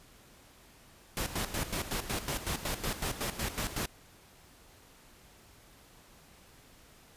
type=noise with tremolo; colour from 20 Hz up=pink; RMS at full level=-33 dBFS; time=1.17-3.86 s; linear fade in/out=0 ms; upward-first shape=square; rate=5.4 Hz; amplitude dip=70%; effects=pink hiss -58 dBFS RMS until 7.16 s + resampled to 32000 Hz